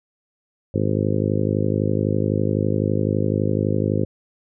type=harmonic tone; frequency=51.91 Hz; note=G#1; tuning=in tune; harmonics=2 / 3 / 4 / 5 / 6 / 7 / 8 / 9 / 10; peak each=-23 / -25 / -26 / -27 / -28 / -28 / -29 / -30 / -30 dBFS; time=0.74-4.05 s; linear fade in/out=5 ms; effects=none